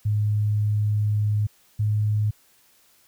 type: tone pair in turn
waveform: sine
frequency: 105.1 / 105.83 Hz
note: G#2 / G#2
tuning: +21 / +33 cents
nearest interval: unison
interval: 12 cents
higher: second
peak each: -19 dBFS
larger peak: neither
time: 0.05-1.47 / 1.79-2.31 s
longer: first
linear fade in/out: 10 ms
effects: white hiss -59 dBFS RMS until 3.07 s